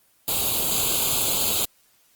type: noise with comb filter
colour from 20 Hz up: white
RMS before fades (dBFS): -23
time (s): 0.28-1.65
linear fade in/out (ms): 0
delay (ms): 0.27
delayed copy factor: +0.95
effects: white hiss -61 dBFS RMS until 2.15 s + Opus 24 kbps